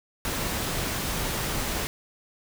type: noise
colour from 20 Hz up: pink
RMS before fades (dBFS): -29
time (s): 0.25-1.87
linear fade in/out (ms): 0
effects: none